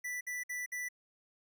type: tone bursts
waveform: square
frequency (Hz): 1975.5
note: B6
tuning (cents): 0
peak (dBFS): -37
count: 4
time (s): 0.04-0.888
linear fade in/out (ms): 10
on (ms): 170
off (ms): 56
effects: none